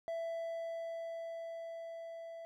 triangle tone with level ramp, 664 Hz, E5, 12 cents sharp, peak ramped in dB -34 to -43 dBFS, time 0.08-2.45 s, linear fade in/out 0 ms, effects none

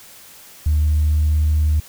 sine tone with pitch glide, 75.8 to 76.42 Hz, D#2 to D#2, -45 to -31 cents, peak -12 dBFS, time 0.66-1.8 s, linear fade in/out 5 ms, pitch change +14 cents, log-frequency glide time 0.79-1.51 s, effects tanh soft clip ceiling -10 dBFS + white hiss -43 dBFS RMS until 1.88 s

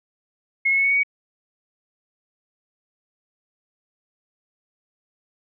sine tone with pitch steps, 2166 / 2184 / 2201 / 2219 / 2237 / 2255 Hz, C#7 / C#7 / C#7 / C#7 / C#7 / C#7, -41 / -26 / -13 / +1 / +15 / +29 cents, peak -16 dBFS, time 0.65-1.034 s, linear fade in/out 10 ms, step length 64 ms, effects none

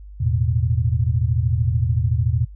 sine chord, E suspended fourth, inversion none, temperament equal, 82.41 / 110 / 123.47 Hz, E2 / A2 / B2, 0 / 0 / 0 cents, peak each -21 dBFS, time 0.2-2.45 s, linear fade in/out 10 ms, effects noise-tail reverb RT60 0.1 s tail -26 dB re dry + added 50 Hz sine -36 dBFS peak until 2.55 s

